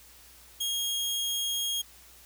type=tone; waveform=sawtooth; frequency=3263 Hz; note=G#7; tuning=31 cents flat; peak=-25 dBFS; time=0.6-1.82 s; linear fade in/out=10 ms; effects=added 60 Hz sine -60 dBFS peak until 2.25 s + white hiss -54 dBFS RMS until 2.25 s